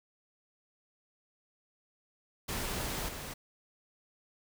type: noise with level steps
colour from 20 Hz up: pink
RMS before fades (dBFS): -36 / -42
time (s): 2.48-3.34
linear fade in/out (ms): 10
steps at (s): 3.08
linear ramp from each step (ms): 10
effects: none